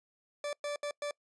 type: tone bursts at uneven times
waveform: 40% pulse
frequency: 583 Hz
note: D5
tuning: 13 cents flat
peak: -33 dBFS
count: 4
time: 0.44-0.53 / 0.64-0.76 / 0.83-0.91 / 1.02-1.11 s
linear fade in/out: 2 ms
effects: noise-tail reverb RT60 0.1 s tail -24 dB re dry + resampled to 22050 Hz